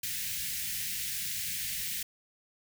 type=band-stop noise; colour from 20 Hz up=white; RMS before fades=-35 dBFS; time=0.03-2.03 s; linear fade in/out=5 ms; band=200 to 1700 Hz; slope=48 dB/octave; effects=none